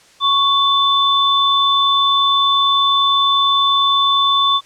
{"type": "tone pair together", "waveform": "sine", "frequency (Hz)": [1108.7, 3520], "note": ["C#6", "A7"], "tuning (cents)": [0, 0], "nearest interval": "octave + minor sixth", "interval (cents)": 2000, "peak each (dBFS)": -14, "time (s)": [0.2, 4.61], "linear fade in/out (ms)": 50, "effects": ["white hiss -48 dBFS RMS until 4.65 s", "low-pass 7000 Hz 12 dB/octave"]}